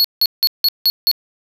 square tone bursts, 4364 Hz, C#8, 28 cents flat, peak -11 dBFS, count 6, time 0-1.114 s, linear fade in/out 0 ms, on 44 ms, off 170 ms, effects none

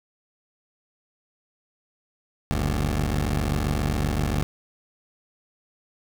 15% pulse tone pair together, 47.53 / 74.2 Hz, F#1 / D2, +47 / +18 cents, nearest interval minor sixth, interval 771 cents, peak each -19 dBFS, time 2.51-4.43 s, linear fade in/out 0 ms, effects none

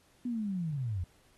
sine linear sweep, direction down, 250.6 to 81.7 Hz, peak -31 dBFS, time 0.25-1.04 s, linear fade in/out 5 ms, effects pink hiss -66 dBFS RMS until 1.37 s + AAC 32 kbps

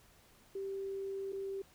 sine tone with dropouts, 390.4 Hz, G4, 7 cents flat, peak -37 dBFS, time 0.55-1.62 s, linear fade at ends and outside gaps 5 ms, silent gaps 1.323-1.329 s, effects pink hiss -64 dBFS RMS until 1.74 s

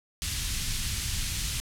pink band-stop noise, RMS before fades -30 dBFS, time 0.22-1.6 s, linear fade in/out 0 ms, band 110 to 2900 Hz, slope 12 dB/octave, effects low-pass 11000 Hz 12 dB/octave

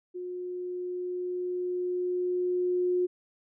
sine tone with level ramp, 360.1 Hz, F#4, 47 cents flat, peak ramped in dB -34 to -23 dBFS, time 0.14-3.07 s, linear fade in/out 20 ms, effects none

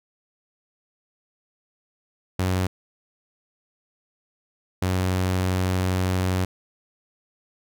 sawtooth tone bursts at uneven times, 92.5 Hz, F#2, in tune, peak -17 dBFS, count 2, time 2.39-2.67 / 4.82-6.45 s, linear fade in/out 5 ms, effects none

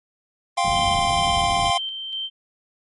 square chord, F suspended second, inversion none, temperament just, 698.5 / 785.8 / 1047.7 Hz, F5 / G5 / C6, 0 / +4 / +2 cents, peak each -23 / -24 / -24 dBFS, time 0.57-1.78 s, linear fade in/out 10 ms
white low-pass noise, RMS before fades -30 dBFS, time 0.64-1.71 s, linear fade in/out 10 ms, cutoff 140 Hz, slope 12 dB/octave
sine tone with tremolo, 3124 Hz, G7, 7 cents flat, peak -25 dBFS, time 0.7-2.3 s, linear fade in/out 50 ms, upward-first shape square, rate 2.1 Hz, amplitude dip 35%
effects MP3 48 kbps

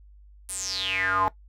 square tone with band-pass filter sweep, 95 Hz, F#2, 46 cents sharp, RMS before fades -27 dBFS, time 0.49-1.28 s, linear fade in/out 0 ms, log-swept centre 10000 to 870 Hz, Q 8.9, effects noise-tail reverb RT60 0.1 s tail -18 dB re dry + added 50 Hz sine -48 dBFS peak until 1.48 s

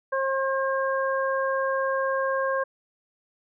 harmonic tone, 536 Hz, C5, 42 cents sharp, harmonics 1 / 2 / 3, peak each -25 / -28 / -30 dBFS, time 0.12-2.64 s, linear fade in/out 10 ms, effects none

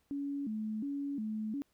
sine tone with vibrato, 246.9 Hz, B3, in tune, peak -34 dBFS, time 0.11-1.62 s, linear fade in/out 0 ms, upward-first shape square, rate 1.4 Hz, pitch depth 230 cents each way, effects pink hiss -75 dBFS RMS until 1.73 s

